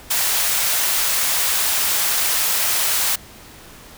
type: high-pass noise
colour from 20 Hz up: white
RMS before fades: -19 dBFS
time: 0.1-3.16 s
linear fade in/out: 10 ms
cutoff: 650 Hz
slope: 12 dB/octave
effects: pink hiss -42 dBFS RMS until 3.97 s